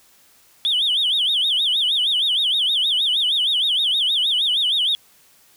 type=tone with vibrato; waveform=sine; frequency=3322 Hz; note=G#7; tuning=in tune; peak=-15 dBFS; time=0.65-4.95 s; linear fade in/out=0 ms; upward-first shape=sine; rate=6.4 Hz; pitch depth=220 cents each way; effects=tanh soft clip ceiling -13 dBFS + white hiss -54 dBFS RMS until 5.56 s